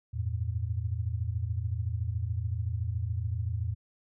sine tone cluster, 84.7 / 98.5 / 112.2 Hz, E2 / G2 / A2, +48 / +9 / +34 cents, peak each -32 / -38 / -32 dBFS, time 0.13-3.75 s, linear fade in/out 20 ms, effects none

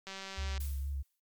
click train, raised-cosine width 0.2 ms, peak -26 dBFS, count 99, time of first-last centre 0.07-0.578 s, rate 193 Hz
sine tone with vibrato, 69.3 Hz, C#2, in tune, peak -33 dBFS, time 0.37-1.03 s, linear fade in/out 20 ms, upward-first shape sine, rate 4.3 Hz, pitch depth 32 cents each way
blue noise with exponential decay, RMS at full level -44 dBFS, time 0.6-1.2 s, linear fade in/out 5 ms, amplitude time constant 130 ms
effects MP3 96 kbps

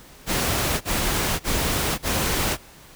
pink noise bursts, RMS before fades -23 dBFS, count 4, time 0.26-2.574 s, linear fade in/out 50 ms, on 550 ms, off 38 ms, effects pink hiss -47 dBFS RMS until 2.95 s

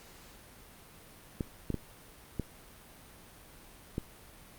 clicks, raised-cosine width 3 ms, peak -19 dBFS, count 5, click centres 1.408 / 1.703 / 1.743 / 2.397 / 3.981 s, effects pink hiss -54 dBFS RMS until 4.58 s + Opus 48 kbps

